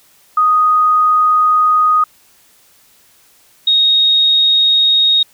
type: tone pair in turn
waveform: sine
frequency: 1244.5 / 3741 Hz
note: D#6 / A#7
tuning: 0 / +5 cents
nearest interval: octave + perfect fifth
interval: 1905 cents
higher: second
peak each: -8 dBFS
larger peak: neither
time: 0.37-2.04 / 3.67-5.23 s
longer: first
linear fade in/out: 5 ms
effects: white hiss -50 dBFS RMS until 5.33 s